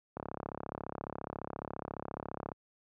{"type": "click train", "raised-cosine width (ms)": 1, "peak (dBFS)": -24, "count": 82, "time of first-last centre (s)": [0.17, 2.518], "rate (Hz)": 34.5, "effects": ["high-pass 80 Hz 12 dB/octave"]}